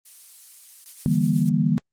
violet noise, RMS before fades -39 dBFS, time 0.05-0.85 s, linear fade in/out 10 ms
violet noise with tremolo, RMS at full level -33 dBFS, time 0.86-1.49 s, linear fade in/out 0 ms, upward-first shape triangle, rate 8.2 Hz, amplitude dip 60%
sine chord, E half-diminished seventh, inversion third, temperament just, 148.33 / 164.81 / 197.78 / 237.3 Hz, D3 / E3 / G3 / Bb3, +18 / 0 / +16 / +31 cents, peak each -23 dBFS, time 1.06-1.78 s, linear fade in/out 0 ms
effects low-pass 10000 Hz 12 dB/octave + Opus 24 kbps

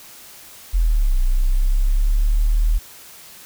sine linear two-way sweep, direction down then up, 44.15 to 30.51 to 39.63 Hz, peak -13 dBFS, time 0.73-2.79 s, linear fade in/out 20 ms, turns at 1.18 s, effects white hiss -42 dBFS RMS until 3.45 s

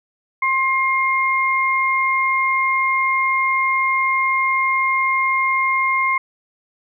sine tone pair together, 1062 / 2126 Hz, C6 / C7, +25 / +27 cents, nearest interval octave, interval 1202 cents, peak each -18 dBFS, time 0.42-6.18 s, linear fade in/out 5 ms, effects none

